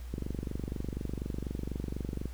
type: click train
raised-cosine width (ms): 3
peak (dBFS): -22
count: 52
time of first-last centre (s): 0.14-2.256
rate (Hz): 24.1
effects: added 60 Hz sine -39 dBFS peak until 2.33 s + pink hiss -56 dBFS RMS until 2.33 s